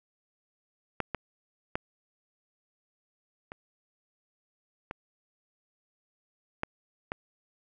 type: clicks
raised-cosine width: 0.5 ms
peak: -13 / -16 / -14 / -25 / -21 / -14 / -17 dBFS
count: 7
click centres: 1.003 / 1.147 / 1.755 / 3.519 / 4.911 / 6.634 / 7.119 s
effects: none